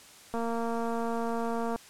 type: click train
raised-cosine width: 1 ms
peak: -20 dBFS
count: 329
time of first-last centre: 0.34-1.76 s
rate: 231 Hz
effects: white hiss -52 dBFS RMS until 1.89 s + low-pass 10000 Hz 12 dB/octave